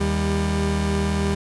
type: tone pair together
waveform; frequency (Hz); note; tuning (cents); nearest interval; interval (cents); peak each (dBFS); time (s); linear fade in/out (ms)
30% pulse; 78.85 / 198.7; D#2 / G3; +24 / +24; octave + major third; 1600; -20; 0-1.35; 10
effects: resampled to 24000 Hz